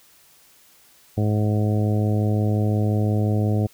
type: harmonic tone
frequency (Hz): 105.7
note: G#2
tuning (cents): +31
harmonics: 1 / 2 / 3 / 4 / 5 / 6 / 7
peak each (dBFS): -19 / -25 / -29 / -31 / -33 / -35 / -36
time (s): 1.17-3.67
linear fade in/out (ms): 10
effects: white hiss -54 dBFS RMS until 3.73 s